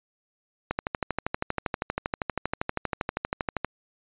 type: click train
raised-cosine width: 0.5 ms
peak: -11 dBFS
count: 38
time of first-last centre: 0.71-3.647 s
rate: 12.6 Hz
effects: resampled to 8000 Hz